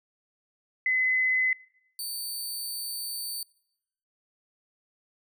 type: tone pair in turn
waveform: sine / 15% pulse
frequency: 2029 / 4564 Hz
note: B6 / C#8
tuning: +46 / +50 cents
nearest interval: octave + major second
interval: 1404 cents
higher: second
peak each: -22 / -26 dBFS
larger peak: first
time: 0.86-1.53 / 1.99-3.43 s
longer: second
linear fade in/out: 2 ms
effects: noise-tail reverb RT60 0.8 s tail -23 dB re dry